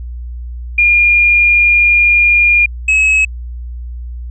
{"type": "tone pair in turn", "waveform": ["sine", "triangle"], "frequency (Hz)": [2416, 2570], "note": ["D7", "E7"], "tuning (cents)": [48, -45], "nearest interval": "minor second", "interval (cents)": 107, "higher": "second", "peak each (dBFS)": -6, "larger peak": "neither", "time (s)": [[0.78, 2.66], [2.88, 3.25]], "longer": "first", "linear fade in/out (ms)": 5, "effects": ["added 60 Hz sine -22 dBFS peak until 4.3 s", "resampled to 22050 Hz"]}